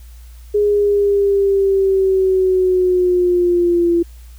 sine linear sweep, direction down, 415.3 to 340 Hz, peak -11 dBFS, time 0.54-4.03 s, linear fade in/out 10 ms, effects added 59 Hz sine -35 dBFS peak until 4.38 s + white hiss -51 dBFS RMS until 4.38 s

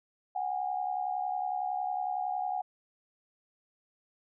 sine tone pair together, 739.1 / 810 Hz, F#5 / G#5, -2 / -43 cents, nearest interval major second, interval 159 cents, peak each -32 / -34 dBFS, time 0.35-2.62 s, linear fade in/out 10 ms, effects none

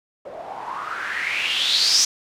blue noise with low-pass filter sweep, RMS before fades -23 dBFS, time 0.25-2.05 s, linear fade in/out 5 ms, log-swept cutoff 550 to 5900 Hz, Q 5.9, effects none

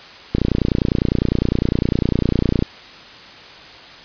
click train, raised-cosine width 3 ms, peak -3 dBFS, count 69, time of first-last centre 0.35-2.624 s, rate 29.9 Hz, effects white hiss -39 dBFS RMS until 4.04 s + resampled to 11025 Hz

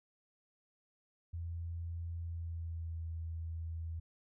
sine tone with pitch glide, 84.4 to 82.14 Hz, E2 to E2, +41 to -6 cents, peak -38 dBFS, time 1.33-4 s, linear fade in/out 10 ms, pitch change -47 cents, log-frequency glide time 2.2-3 s, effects none

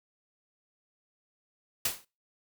white noise with exponential decay, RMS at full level -25 dBFS, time 1.85-2.05 s, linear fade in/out 5 ms, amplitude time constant 43 ms, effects noise-tail reverb RT60 0.3 s tail -24 dB re dry

